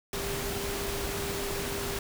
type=tone in noise; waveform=sine; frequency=398.7 Hz; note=G4; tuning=29 cents sharp; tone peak=-36 dBFS; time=0.13-1.99 s; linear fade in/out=2 ms; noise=pink; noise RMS=-34 dBFS; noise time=0.13-1.99 s; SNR=-5 dB; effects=none